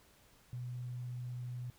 sine tone, 123.47 Hz, B2, in tune, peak -39 dBFS, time 0.53-1.7 s, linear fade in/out 0 ms, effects pink hiss -65 dBFS RMS until 1.78 s

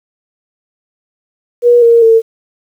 sine tone with pitch steps, 480.9 / 465.9 / 451.3 Hz, B4 / A#4 / A4, -46 / -1 / +44 cents, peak -3 dBFS, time 1.62-2.22 s, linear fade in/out 50 ms, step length 200 ms, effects 7-bit

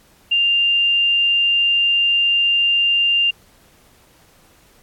sine tone, 2794 Hz, F7, in tune, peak -13 dBFS, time 0.31-3.31 s, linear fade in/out 10 ms, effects pink hiss -53 dBFS RMS until 4.82 s + AAC 64 kbps

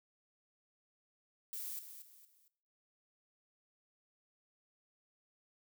violet noise with echo, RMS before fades -43 dBFS, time 1.53-1.79 s, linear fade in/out 0 ms, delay 230 ms, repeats 3, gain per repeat -9 dB, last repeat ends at 2.48 s, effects noise-tail reverb RT60 0.6 s tail -19 dB re dry

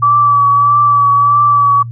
sine tone with vibrato, 1151 Hz, D6, 35 cents flat, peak -6 dBFS, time 0.02-1.83 s, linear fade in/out 10 ms, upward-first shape triangle, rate 1.6 Hz, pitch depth 31 cents each way, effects noise-tail reverb RT60 0.1 s tail -26 dB re dry + added 117 Hz sine -22 dBFS peak until 1.91 s

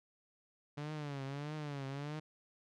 sawtooth tone with vibrato, 144.1 Hz, D3, 33 cents flat, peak -36 dBFS, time 0.77-2.2 s, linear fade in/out 10 ms, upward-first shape triangle, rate 1.6 Hz, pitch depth 130 cents each way, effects low-pass 5000 Hz 12 dB/octave

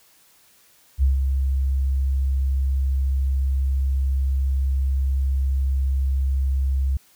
sine tone with ADSR envelope, 67.1 Hz, C2, 44 cents sharp, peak -13 dBFS, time 0.98-6.97 s, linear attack 47 ms, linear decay 140 ms, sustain -5 dB, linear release 4 ms, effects white hiss -56 dBFS RMS until 7.15 s

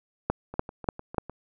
two click trains, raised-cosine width 1 ms, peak -24 / -9 dBFS, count 6 / 4, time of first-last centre 0.54-1.296 / 0.3-1.182 s, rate 6.61 / 3.4 Hz, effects none

